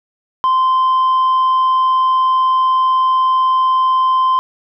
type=tone with tanh clipping; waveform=sine; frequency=1038 Hz; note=C6; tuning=14 cents flat; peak=-11 dBFS; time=0.44-4.39 s; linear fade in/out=0 ms; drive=2 dB; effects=none